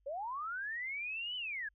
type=linear two-way sweep; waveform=sine; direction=up then down; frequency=523.3 to 3035 to 1611 Hz; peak=-37 dBFS; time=0.06-1.69 s; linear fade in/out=10 ms; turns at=1.36 s; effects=added 50 Hz sine -70 dBFS peak until 1.74 s